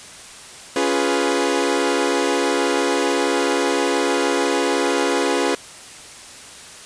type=chord; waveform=sawtooth; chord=C# dominant seventh; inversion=none; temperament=equal with one note detuned; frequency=279.1 / 349.2 / 415.3 / 493.9 Hz; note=C#4 / E#4 / G#4 / B4; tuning=+12 / 0 / 0 / 0 cents; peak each=-19 dBFS; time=0.76-5.55 s; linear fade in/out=2 ms; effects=white hiss -39 dBFS RMS until 6.85 s + resampled to 22050 Hz